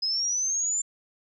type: linear sweep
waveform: sine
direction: up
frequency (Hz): 5030 to 7220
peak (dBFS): -24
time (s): 0.02-0.82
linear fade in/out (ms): 10
effects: none